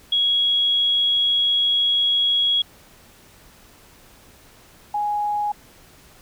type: tone pair in turn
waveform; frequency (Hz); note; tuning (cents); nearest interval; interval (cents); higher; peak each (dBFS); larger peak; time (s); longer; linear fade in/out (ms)
sine; 3322 / 830.5; G#7 / G#5; 0 / 0; 2 octaves; 2400; first; -16 / -20; first; 0.12-2.62 / 4.94-5.52; first; 5
effects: pink hiss -50 dBFS RMS until 6.21 s